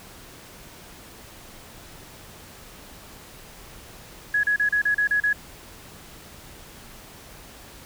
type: tone bursts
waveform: sine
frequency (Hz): 1677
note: G#6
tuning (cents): +16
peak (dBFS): -18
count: 8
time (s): 4.34-5.33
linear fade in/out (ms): 5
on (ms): 94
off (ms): 34
effects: pink hiss -45 dBFS RMS until 7.85 s